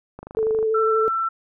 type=click train; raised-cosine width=1 ms; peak=-22 dBFS; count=12; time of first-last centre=0.19-0.628 s; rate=25.1 Hz
type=tone with vibrato; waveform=sine; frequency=440 Hz; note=A4; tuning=in tune; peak=-18 dBFS; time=0.37-1.08 s; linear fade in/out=0 ms; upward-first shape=square; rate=12 Hz; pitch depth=13 cents each way
type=tone; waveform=sine; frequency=1339 Hz; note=E6; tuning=27 cents sharp; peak=-20 dBFS; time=0.74-1.29 s; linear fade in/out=10 ms
effects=none